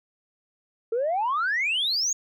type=exponential sweep; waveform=sine; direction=up; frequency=439 to 6820 Hz; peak=-21 dBFS; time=0.92-2.13 s; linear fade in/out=5 ms; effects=tanh soft clip ceiling -19 dBFS